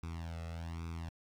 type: tone with flanger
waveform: sawtooth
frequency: 83.1 Hz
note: E2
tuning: 15 cents sharp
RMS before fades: -42 dBFS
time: 0.03-1.09 s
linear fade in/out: 0 ms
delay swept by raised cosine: 0.82 to 1.53 ms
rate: 1.2 Hz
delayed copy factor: +1
effects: low-pass 7000 Hz 12 dB/octave + 11-bit